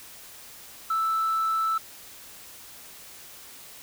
sine tone, 1318.5 Hz, E6, in tune, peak -21 dBFS, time 0.9-1.78 s, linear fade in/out 5 ms, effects tanh soft clip ceiling -20 dBFS + white hiss -46 dBFS RMS until 3.82 s

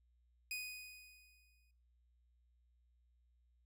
sawtooth tone with exponential decay, 2489 Hz, D#7, in tune, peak -36 dBFS, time 0.51-1.71 s, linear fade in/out 2 ms, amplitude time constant 260 ms, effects noise-tail reverb RT60 0.8 s tail -22 dB re dry + added 60 Hz sine -70 dBFS peak until 3.65 s

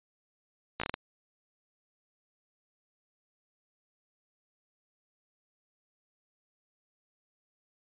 slowing click train, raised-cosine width 0.3 ms, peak -16 dBFS, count 6, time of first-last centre 0.8-0.941 s, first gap 15 ms, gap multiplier 1.32, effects resampled to 8000 Hz

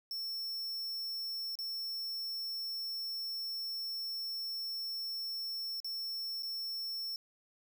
square tone with dropouts, 5400 Hz, E8, 41 cents sharp, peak -37 dBFS, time 0.11-7.16 s, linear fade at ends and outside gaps 1 ms, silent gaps 1.554-1.588 / 5.802-5.845 / 6.424-6.431 s, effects none

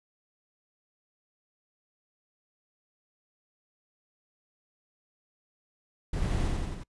brown noise with echo, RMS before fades -31 dBFS, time 6.13-6.48 s, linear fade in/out 5 ms, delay 89 ms, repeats 4, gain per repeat -2 dB, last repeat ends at 6.836 s, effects noise-tail reverb RT60 0.1 s tail -26 dB re dry + resampled to 24000 Hz

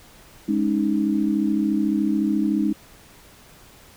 sine chord, Ab suspended fourth, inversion none, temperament equal, 207.7 / 277.2 / 311.1 Hz, Ab3 / Db4 / Eb4, 0 / 0 / 0 cents, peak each -22 / -25 / -22 dBFS, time 0.48-2.73 s, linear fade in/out 10 ms, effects pink hiss -49 dBFS RMS until 3.96 s

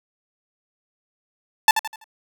sawtooth tone with echo, 880 Hz, A5, in tune, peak -5 dBFS, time 1.68-1.71 s, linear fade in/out 2 ms, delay 83 ms, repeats 4, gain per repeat -9 dB, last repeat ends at 2.042 s, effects none

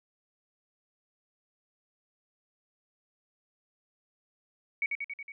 sine tone with echo, 2245 Hz, C#7, 21 cents sharp, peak -26 dBFS, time 4.82-4.86 s, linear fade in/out 2 ms, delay 92 ms, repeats 5, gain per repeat -3 dB, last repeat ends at 5.32 s, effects none

